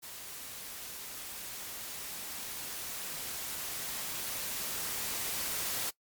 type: noise with level ramp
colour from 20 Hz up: white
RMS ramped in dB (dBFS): -45 to -34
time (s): 0.02-5.91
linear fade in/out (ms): 20
effects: noise-tail reverb RT60 0.1 s tail -21 dB re dry + MP3 96 kbps